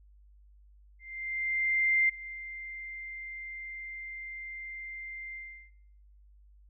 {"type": "tone with ADSR envelope", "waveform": "sine", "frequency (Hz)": 2093, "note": "C7", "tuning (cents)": 0, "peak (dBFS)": -21, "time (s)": [0.99, 5.72], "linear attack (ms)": 1100, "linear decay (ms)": 8, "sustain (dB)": -17, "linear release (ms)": 370, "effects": ["noise-tail reverb RT60 0.8 s tail -23 dB re dry", "added 50 Hz sine -55 dBFS peak until 6.69 s"]}